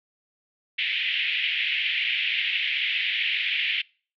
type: band-pass noise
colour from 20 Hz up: white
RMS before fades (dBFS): -26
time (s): 0.78-3.82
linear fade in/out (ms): 10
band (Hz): 2000 to 3200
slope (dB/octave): 48
effects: noise-tail reverb RT60 0.4 s tail -25 dB re dry